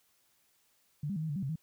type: tone with pitch steps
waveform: sine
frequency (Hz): 146.9 / 199.9 / 156.3 / 159 / 144.7 / 193.6 / 135.2 / 159.7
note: D3 / G3 / D#3 / D#3 / D3 / G3 / C#3 / D#3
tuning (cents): +1 / +34 / +8 / +38 / -25 / -21 / -43 / +45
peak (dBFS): -32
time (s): 1.03-1.558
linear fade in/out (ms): 5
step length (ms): 66
effects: white hiss -71 dBFS RMS until 1.62 s